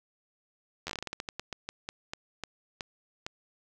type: slowing click train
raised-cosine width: 0.2 ms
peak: -18 dBFS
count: 20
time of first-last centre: 0.87-3.265 s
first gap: 11 ms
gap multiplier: 1.23
effects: none